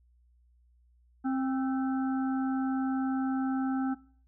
harmonic tone with a mistuned harmonic, 264.1 Hz, C4, 16 cents sharp, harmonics 1 / 3 / 5 / 6, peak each -27 / -37 / -42 / -46 dBFS, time 1.24-3.95 s, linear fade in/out 20 ms, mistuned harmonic 6, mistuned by -55 cents, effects noise-tail reverb RT60 0.5 s tail -20 dB re dry + added 60 Hz sine -61 dBFS peak until 4.27 s

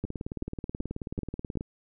two click trains, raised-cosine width 3 ms, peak -21 / -19 dBFS, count 30 / 5, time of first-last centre 0.05-1.609 / 0.04-1.573 s, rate 18.6 / 2.61 Hz, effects none

